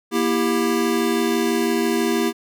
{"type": "chord", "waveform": "square", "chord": "E diminished", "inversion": "second", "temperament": "just", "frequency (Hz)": [237.3, 329.6, 395.6], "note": ["Bb3", "E4", "G4"], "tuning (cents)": [31, 0, 16], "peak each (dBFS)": -23, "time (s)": [0.11, 2.33], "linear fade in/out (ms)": 50, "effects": []}